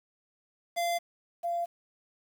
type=tone pair in turn; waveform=square / sine; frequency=689 / 689 Hz; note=F5 / F5; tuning=-24 / -24 cents; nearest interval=unison; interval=0 cents; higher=neither; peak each=-28 dBFS; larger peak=neither; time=0.76-0.99 / 1.43-1.66 s; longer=neither; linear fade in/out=20 ms; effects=9-bit